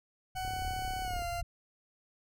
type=low-pass noise; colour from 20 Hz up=pink; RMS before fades=-41 dBFS; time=0.35-1.43 s; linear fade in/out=5 ms; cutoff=120 Hz; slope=96 dB/octave
type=tone with pitch glide; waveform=40% pulse; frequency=748 to 693.9 Hz; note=F#5 to F5; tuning=+19 to -11 cents; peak=-34 dBFS; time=0.35-1.42 s; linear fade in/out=20 ms; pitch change=-130 cents; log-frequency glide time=1.03-1.23 s
type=click train; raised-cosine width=2 ms; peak=-36 dBFS; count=28; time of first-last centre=0.45-1.221 s; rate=35 Hz
effects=none